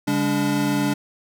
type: tone cluster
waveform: square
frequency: 140.7 / 202.2 / 288.7 Hz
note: C#3 / G#3 / D4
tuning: +26 / -46 / -30 cents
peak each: -28 / -25 / -22 dBFS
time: 0.07-0.94 s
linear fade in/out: 10 ms
effects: none